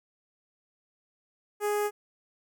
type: tone with notch filter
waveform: sawtooth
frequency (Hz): 415.3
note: G#4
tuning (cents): 0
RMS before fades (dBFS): -28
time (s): 1.6-1.91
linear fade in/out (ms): 50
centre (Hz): 3900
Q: 0.68
effects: none